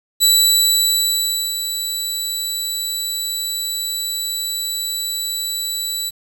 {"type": "tone with ADSR envelope", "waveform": "20% pulse", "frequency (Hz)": 3951, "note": "B7", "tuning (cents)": 0, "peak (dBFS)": -4, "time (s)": [0.2, 6.11], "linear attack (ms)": 31, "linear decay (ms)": 1300, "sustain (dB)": -11, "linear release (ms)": 29, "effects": ["7-bit"]}